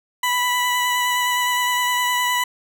20% pulse tone with vibrato, 987.8 Hz, B5, in tune, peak -13 dBFS, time 0.23-2.44 s, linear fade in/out 5 ms, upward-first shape sine, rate 9.7 Hz, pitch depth 14 cents each way, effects none

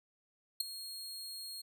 sawtooth tone with ADSR envelope, 4265 Hz, C8, 32 cents sharp, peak -24 dBFS, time 0.6-1.62 s, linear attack 6 ms, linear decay 9 ms, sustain -16 dB, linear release 13 ms, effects none

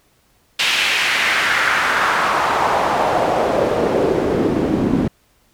pink noise with band-pass filter sweep, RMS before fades -17 dBFS, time 0.59-5.08 s, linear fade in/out 5 ms, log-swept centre 3000 to 230 Hz, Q 2.1, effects pink hiss -58 dBFS RMS until 5.53 s

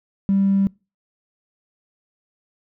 triangle tone with tanh clipping, 196 Hz, G3, in tune, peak -14 dBFS, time 0.29-0.67 s, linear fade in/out 0 ms, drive 1 dB, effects noise-tail reverb RT60 0.3 s tail -26 dB re dry

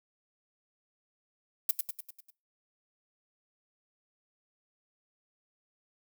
violet noise with echo, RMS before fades -25 dBFS, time 1.69-1.71 s, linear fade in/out 2 ms, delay 99 ms, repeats 6, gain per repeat -5 dB, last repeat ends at 2.304 s, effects noise-tail reverb RT60 0.3 s tail -22 dB re dry

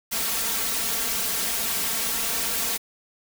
white noise with comb filter, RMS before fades -26 dBFS, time 0.11-2.78 s, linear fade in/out 20 ms, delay 4.4 ms, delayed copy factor +0.95, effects none

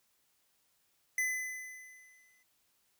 square tone with exponential decay, 2017 Hz, B6, 36 cents sharp, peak -29 dBFS, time 1.18-2.43 s, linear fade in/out 2 ms, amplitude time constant 270 ms, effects white hiss -74 dBFS RMS until 2.99 s

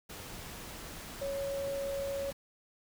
sine tone in noise, 554.4 Hz, C#5, in tune, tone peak -33 dBFS, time 1.21-2.31 s, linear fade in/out 10 ms, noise pink, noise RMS -45 dBFS, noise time 0.09-2.33 s, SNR +9 dB, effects none

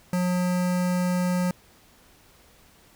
square tone with notch filter, 180 Hz, F#3, 47 cents flat, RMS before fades -24 dBFS, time 0.13-1.51 s, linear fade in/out 2 ms, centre 3400 Hz, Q 1.7, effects pink hiss -56 dBFS RMS until 2.95 s

